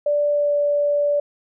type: tone with pitch glide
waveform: sine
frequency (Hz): 585 to 581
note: D5 to D5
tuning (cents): -7 to -19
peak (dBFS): -16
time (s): 0.06-1.2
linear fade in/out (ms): 5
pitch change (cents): -12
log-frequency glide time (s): 0.3-0.54
effects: none